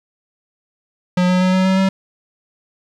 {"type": "tone with pitch steps", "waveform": "square", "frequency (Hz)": [180.3, 182.5, 184.73, 186.98, 189.26, 191.57], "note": ["F#3", "F#3", "F#3", "F#3", "F#3", "G3"], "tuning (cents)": [-45, -24, -3, 18, 39, -40], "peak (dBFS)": -13, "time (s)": [1.17, 1.89], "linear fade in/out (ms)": 5, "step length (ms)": 120, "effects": ["low-pass 5000 Hz 12 dB/octave", "9-bit"]}